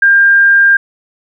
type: tone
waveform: sine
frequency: 1600 Hz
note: G6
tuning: 35 cents sharp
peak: -4 dBFS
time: 0.02-0.77 s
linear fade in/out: 5 ms
effects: none